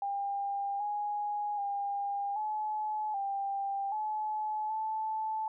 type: tone with pitch steps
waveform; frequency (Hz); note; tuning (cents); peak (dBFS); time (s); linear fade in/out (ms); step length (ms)
sine; 800 / 829 / 804 / 855 / 792 / 857 / 873; G5 / G#5 / G5 / A5 / G5 / A5 / A5; +35 / -3 / +44 / -50 / +18 / -46 / -14; -31; 0.02-5.48; 2; 780
effects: none